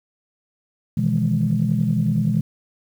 sine chord, E major seventh, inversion second, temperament equal with one note detuned, 123.47 / 155.56 / 166.25 / 207.7 Hz, B2 / D#3 / E3 / G#3, 0 / 0 / +15 / 0 cents, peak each -22 / -23 / -22 / -21 dBFS, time 0.97-2.41 s, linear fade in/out 5 ms, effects tanh soft clip ceiling -8 dBFS + 8-bit

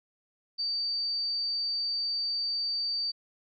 sine tone, 4618 Hz, D8, 30 cents flat, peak -28 dBFS, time 0.58-3.12 s, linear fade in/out 20 ms, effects none

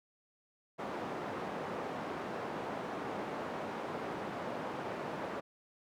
white band-pass noise, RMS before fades -40 dBFS, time 0.78-5.41 s, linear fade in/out 20 ms, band 170 to 840 Hz, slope 12 dB/octave, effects none

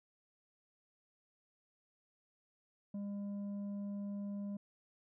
triangle tone with tanh clipping, 201.8 Hz, G#3, 49 cents flat, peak -40 dBFS, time 2.94-4.57 s, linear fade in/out 5 ms, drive 10 dB, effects none

